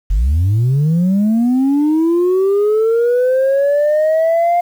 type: linear sweep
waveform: sine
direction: up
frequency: 41.99 to 705 Hz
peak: -8 dBFS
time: 0.1-4.61 s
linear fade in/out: 10 ms
effects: tanh soft clip ceiling -9 dBFS + 7-bit